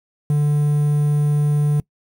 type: tone with quantisation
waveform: triangle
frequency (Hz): 147.4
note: D3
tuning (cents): +7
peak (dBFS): -12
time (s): 0.3-1.8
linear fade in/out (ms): 2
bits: 7
effects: noise-tail reverb RT60 0.1 s tail -23 dB re dry